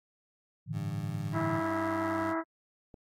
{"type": "chord", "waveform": "sine", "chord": "A suspended fourth", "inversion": "none", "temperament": "just", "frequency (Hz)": [110, 146.67, 165], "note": ["A2", "D3", "E3"], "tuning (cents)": [0, -2, 2], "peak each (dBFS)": -37, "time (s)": [0.66, 1.62], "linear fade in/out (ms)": 50}
{"type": "tone with pitch glide", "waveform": "20% pulse", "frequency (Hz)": [99.7, 98.78], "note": ["G2", "G2"], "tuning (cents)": [30, 14], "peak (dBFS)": -35, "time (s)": [0.72, 2.35], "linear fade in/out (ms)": 50, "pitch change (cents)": -16, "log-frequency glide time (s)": [1.34, 1.89]}
{"type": "harmonic tone", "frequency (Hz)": 326.5, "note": "E4", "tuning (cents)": -17, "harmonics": [1, 2, 3, 4, 5, 6], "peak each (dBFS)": [-32, -36, -38, -40, -44, -47], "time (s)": [1.32, 2.44], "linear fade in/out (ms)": 50}
{"type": "clicks", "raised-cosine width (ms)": 2, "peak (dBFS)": -36, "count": 2, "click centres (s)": [2.22, 2.942]}
{"effects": ["AAC 48 kbps"]}